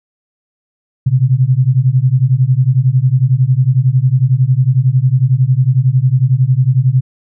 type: beating tone pair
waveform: sine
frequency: 123.7 / 134.7 Hz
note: B2 / C#3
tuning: +3 / -49 cents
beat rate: 11 Hz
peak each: -11 dBFS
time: 1.06-7.01 s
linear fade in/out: 10 ms
effects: none